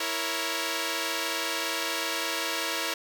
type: chord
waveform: 5% pulse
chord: A# diminished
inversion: second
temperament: equal with one note detuned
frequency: 328.7 / 466.2 / 554.4 Hz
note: E4 / A#4 / C#5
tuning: -5 / 0 / 0 cents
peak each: -21 dBFS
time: 0-2.94 s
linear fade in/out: 5 ms
effects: none